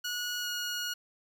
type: tone with pitch glide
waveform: 15% pulse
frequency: 1456 to 1445.1 Hz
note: F#6 to F#6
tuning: -28 to -41 cents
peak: -26 dBFS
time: 0.04-0.94 s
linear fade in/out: 10 ms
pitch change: -13 cents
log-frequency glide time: 0.41-0.48 s
effects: none